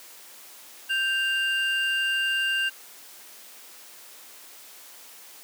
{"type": "tone pair together", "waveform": "triangle", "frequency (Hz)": [1568.1, 2794], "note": ["G6", "F7"], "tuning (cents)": [0, 0], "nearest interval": "minor seventh", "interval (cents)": 1000, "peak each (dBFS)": -24, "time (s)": [0.89, 2.7], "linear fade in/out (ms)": 20, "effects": ["white hiss -47 dBFS RMS until 5.43 s", "high-pass 300 Hz 12 dB/octave"]}